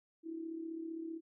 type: tone with amplitude modulation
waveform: sine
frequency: 326.9 Hz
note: E4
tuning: 14 cents flat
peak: -37 dBFS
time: 0.23-1.21 s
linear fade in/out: 50 ms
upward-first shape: sine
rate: 35.4 Hz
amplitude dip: 60%
effects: none